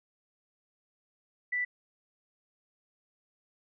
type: tone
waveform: sine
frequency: 1975.5 Hz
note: B6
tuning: in tune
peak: -28 dBFS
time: 1.52-1.65 s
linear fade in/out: 10 ms
effects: none